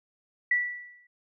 sine tone with exponential decay, 1957 Hz, B6, 16 cents flat, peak -19 dBFS, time 0.51-1.07 s, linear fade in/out 5 ms, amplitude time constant 120 ms, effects none

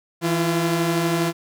sawtooth tone pair together, 164.81 / 342 Hz, E3 / F4, 0 / -36 cents, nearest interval octave + minor second, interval 1264 cents, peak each -18 dBFS, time 0.21-1.33 s, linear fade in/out 50 ms, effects none

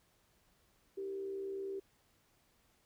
sine tone with frequency modulation, 390 Hz, G4, 9 cents flat, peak -38 dBFS, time 0.97-1.8 s, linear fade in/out 10 ms, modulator 70.1 Hz, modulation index 0.37, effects pink hiss -72 dBFS RMS until 2.85 s

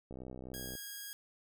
click train, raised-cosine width 2 ms, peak -33 dBFS, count 42, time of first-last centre 0.11-0.753 s, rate 63.8 Hz
5% pulse tone, 1639 Hz, G#6, 23 cents flat, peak -32 dBFS, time 0.54-1.13 s, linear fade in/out 0 ms
effects none

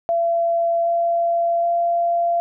sine tone with pitch steps, 677 / 681.7 / 686.5 Hz, E5 / F5 / F5, +46 / -42 / -30 cents, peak -16 dBFS, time 0.09-2.4 s, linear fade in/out 0 ms, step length 770 ms, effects none

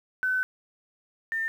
sine tone pair in turn, 1514 / 1803.5 Hz, F#6 / A6, +39 / +42 cents, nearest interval minor third, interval 303 cents, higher second, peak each -23 / -26 dBFS, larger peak first, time 0.23-0.43 / 1.32-1.48 s, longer first, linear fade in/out 0 ms, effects 9-bit

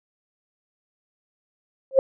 sine tone with exponential growth, 534 Hz, C5, 35 cents sharp, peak -7 dBFS, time 1.91-1.99 s, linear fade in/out 1 ms, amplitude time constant 17 ms, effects none

